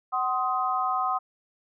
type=chord; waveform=sine; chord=C diminished; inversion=second; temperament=just; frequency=753.5 / 1046.5 / 1255.8 Hz; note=Gb5 / C6 / Eb6; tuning=+31 / 0 / +16 cents; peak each=-28 / -29 / -27 dBFS; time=0.12-1.19 s; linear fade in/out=20 ms; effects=none